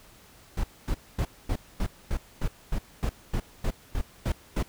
brown noise bursts, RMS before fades -26 dBFS, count 14, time 0.57-4.628 s, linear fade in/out 5 ms, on 67 ms, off 240 ms, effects pink hiss -54 dBFS RMS until 4.68 s

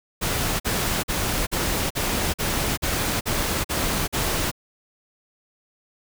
pink noise bursts, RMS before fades -24 dBFS, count 10, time 0.21-4.515 s, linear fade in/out 20 ms, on 390 ms, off 45 ms, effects none

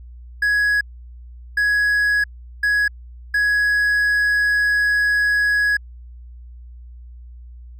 triangle tone bursts at uneven times, 1671 Hz, G#6, 10 cents sharp, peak -13 dBFS, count 4, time 0.42-0.81 / 1.57-2.24 / 2.63-2.88 / 3.34-5.77 s, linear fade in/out 5 ms, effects added 60 Hz sine -36 dBFS peak until 7.79 s

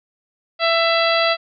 harmonic tone, 666 Hz, E5, 18 cents sharp, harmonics 1 / 2 / 3 / 4 / 5 / 6 / 7, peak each -18 / -21 / -23 / -24 / -25 / -26 / -26 dBFS, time 0.59-1.37 s, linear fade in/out 50 ms, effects none

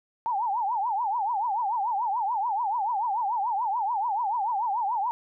sine tone with vibrato, 874 Hz, A5, 12 cents flat, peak -24 dBFS, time 0.26-5.11 s, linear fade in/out 0 ms, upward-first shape triangle, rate 6.9 Hz, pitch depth 250 cents each way, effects none

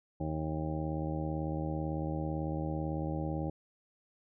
harmonic tone with a mistuned harmonic, 78 Hz, D#2, 5 cents sharp, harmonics 1 / 2 / 3 / 4 / 5 / 6 / 7 / 8 / 9 / 10, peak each -39 / -36 / -46 / -38 / -47 / -51 / -42 / -52 / -53 / -44 dBFS, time 0.2-3.5 s, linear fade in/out 5 ms, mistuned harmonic 10, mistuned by +33 cents, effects none

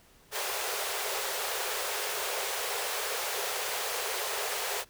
pink high-pass noise, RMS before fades -33 dBFS, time 0.31-4.85 s, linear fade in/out 50 ms, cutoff 390 Hz, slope 96 dB/octave, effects pink hiss -60 dBFS RMS until 4.89 s

